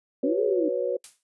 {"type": "linear two-way sweep", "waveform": "sine", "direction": "up then down", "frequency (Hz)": [249.5, 440, 294], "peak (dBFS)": -23, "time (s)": [0.23, 0.69], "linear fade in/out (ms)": 10, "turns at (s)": 0.43}
{"type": "chord", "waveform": "sine", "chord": "F# suspended fourth", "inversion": "none", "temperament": "equal", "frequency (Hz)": [370, 493.9, 554.4], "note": ["F#4", "B4", "C#5"], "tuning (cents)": [0, 0, 0], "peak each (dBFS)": [-30, -27, -28], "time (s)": [0.23, 0.97], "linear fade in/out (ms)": 5}
{"type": "noise with exponential decay", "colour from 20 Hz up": "blue", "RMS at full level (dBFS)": -37, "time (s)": [1.04, 1.23], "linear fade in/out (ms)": 2, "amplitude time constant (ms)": 40}
{"effects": ["noise-tail reverb RT60 0.1 s tail -25 dB re dry", "resampled to 24000 Hz"]}